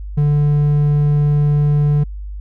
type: tone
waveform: triangle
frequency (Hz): 146.83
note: D3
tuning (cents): 0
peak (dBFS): -9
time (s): 0.17-2.04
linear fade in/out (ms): 10
effects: added 50 Hz sine -25 dBFS peak until 2.4 s